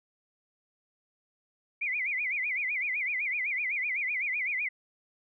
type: tone with vibrato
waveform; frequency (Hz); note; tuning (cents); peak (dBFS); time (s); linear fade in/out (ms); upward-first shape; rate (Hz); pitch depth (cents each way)
sine; 2217; C#7; 0; -28; 1.81-4.69; 10; sine; 7.9; 190
effects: none